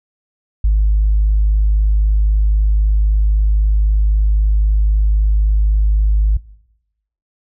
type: tone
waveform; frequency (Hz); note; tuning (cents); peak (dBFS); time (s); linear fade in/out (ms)
sine; 51.91; G#1; 0; -8; 0.64-6.37; 5
effects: noise-tail reverb RT60 0.9 s tail -22 dB re dry + tanh soft clip ceiling -6 dBFS